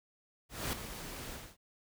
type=noise with ADSR envelope; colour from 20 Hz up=pink; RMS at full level=-34 dBFS; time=0.49-1.57 s; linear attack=240 ms; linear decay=3 ms; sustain=-10 dB; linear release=250 ms; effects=none